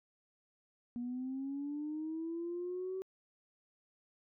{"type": "linear sweep", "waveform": "sine", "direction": "up", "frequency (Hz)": [238.3, 381.3], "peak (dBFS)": -36, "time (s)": [0.96, 3.02], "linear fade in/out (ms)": 0, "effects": ["tanh soft clip ceiling -32 dBFS"]}